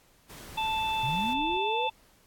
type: noise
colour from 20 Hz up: pink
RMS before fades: -46 dBFS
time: 0.29-1.34 s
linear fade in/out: 10 ms
type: harmonic tone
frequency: 880 Hz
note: A5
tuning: in tune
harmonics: 1 / 3 / 4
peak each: -28 / -34 / -35 dBFS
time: 0.57-1.9 s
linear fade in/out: 10 ms
type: noise with tremolo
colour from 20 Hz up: brown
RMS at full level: -47 dBFS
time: 0.63-1.58 s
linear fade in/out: 10 ms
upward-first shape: sine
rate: 7 Hz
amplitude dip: 25%
type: linear sweep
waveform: sine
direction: up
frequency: 115 to 519 Hz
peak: -31 dBFS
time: 1.03-1.88 s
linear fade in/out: 10 ms
effects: pink hiss -62 dBFS RMS until 2.26 s + AAC 64 kbps